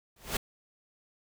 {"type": "noise with exponential growth", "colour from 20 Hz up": "pink", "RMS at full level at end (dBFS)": -26, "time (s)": [0.16, 0.37], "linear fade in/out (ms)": 5, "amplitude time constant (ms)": 45, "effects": []}